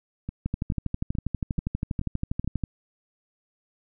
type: two click trains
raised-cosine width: 5 ms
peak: -19 / -14 dBFS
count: 6 / 28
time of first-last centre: 0.29-2.445 / 0.46-2.637 s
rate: 2.32 / 12.4 Hz
effects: none